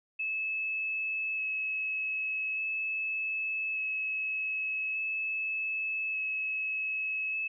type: tone with vibrato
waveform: sine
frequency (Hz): 2591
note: E7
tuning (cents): -30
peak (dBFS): -30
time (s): 0.19-7.48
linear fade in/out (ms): 10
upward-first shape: square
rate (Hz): 0.42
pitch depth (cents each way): 8
effects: none